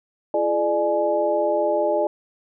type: tone cluster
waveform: sine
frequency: 339.7 / 425 / 599 / 842 Hz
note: F4 / G#4 / D5 / G#5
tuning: -48 / +40 / +34 / +24 cents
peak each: -26 / -26 / -20 / -26 dBFS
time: 0.34-2.07 s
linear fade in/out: 2 ms
effects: none